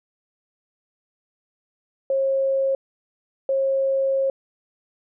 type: tone bursts at uneven times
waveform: sine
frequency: 540 Hz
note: C#5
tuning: 45 cents flat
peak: -18 dBFS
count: 2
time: 2.1-2.75 / 3.49-4.3 s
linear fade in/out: 2 ms
effects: none